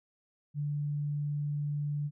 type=tone; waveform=sine; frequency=146.4 Hz; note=D3; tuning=5 cents flat; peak=-30 dBFS; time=0.54-2.11 s; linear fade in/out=50 ms; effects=none